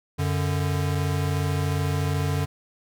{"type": "tone pair together", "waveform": "square", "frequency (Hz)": [92.08, 145.9], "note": ["F#2", "D3"], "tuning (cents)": [-8, -11], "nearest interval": "minor sixth", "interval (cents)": 797, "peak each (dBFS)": -26, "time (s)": [0.18, 2.46], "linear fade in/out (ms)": 20, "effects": []}